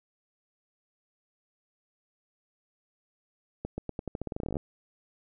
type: accelerating click train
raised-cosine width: 2 ms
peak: -20 dBFS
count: 19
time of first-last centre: 3.65-4.568 s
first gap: 130 ms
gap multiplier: 0.87
effects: none